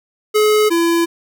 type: tone pair in turn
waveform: square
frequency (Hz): 425.5 / 337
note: G#4 / E4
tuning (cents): +42 / +38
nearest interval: major third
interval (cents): 404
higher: first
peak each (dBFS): -11 / -13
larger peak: first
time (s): 0.34-0.7 / 0.7-1.06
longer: neither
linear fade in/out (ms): 20
effects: none